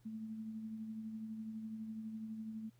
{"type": "tone with tremolo", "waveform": "sine", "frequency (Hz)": 220, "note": "A3", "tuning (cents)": 0, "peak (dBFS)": -40, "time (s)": [0.05, 2.7], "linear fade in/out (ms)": 10, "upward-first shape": "triangle", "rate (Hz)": 12, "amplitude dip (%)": 45, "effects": ["added 120 Hz sine -65 dBFS peak until 2.79 s", "pink hiss -75 dBFS RMS until 2.79 s"]}